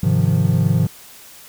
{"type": "chord", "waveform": "triangle", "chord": "F minor seventh", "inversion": "first", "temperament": "equal with one note detuned", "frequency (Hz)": [103.83, 132.03, 155.56, 174.61], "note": ["Ab2", "C3", "Eb3", "F3"], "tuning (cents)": [0, 16, 0, 0], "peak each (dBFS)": -17, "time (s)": [0.03, 0.87], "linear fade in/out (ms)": 5, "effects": ["white hiss -42 dBFS RMS until 1.48 s"]}